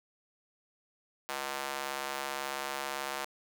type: tone with high-pass filter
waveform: square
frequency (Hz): 69.1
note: C#2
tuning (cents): -5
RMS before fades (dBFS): -37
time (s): 1.29-3.25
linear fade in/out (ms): 0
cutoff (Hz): 800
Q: 1
effects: 9-bit